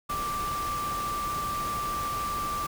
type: tone in noise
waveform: sine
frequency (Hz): 1174.7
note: D6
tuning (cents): 0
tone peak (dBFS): -29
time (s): 0.09-2.67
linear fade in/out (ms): 10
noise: pink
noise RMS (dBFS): -37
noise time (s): 0.09-2.67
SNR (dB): +5
effects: none